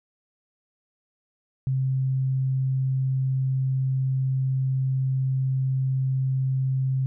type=tone; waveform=sine; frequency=132.1 Hz; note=C3; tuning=17 cents sharp; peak=-21 dBFS; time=1.67-7.06 s; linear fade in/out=0 ms; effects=none